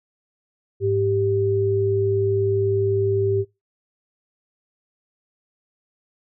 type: tone pair together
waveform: sine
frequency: 103.95 / 392 Hz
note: G#2 / G4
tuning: +2 / 0 cents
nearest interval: octave + major seventh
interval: 2298 cents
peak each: -23 / -19 dBFS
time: 0.8-3.45 s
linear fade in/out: 50 ms
effects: noise-tail reverb RT60 0.2 s tail -19 dB re dry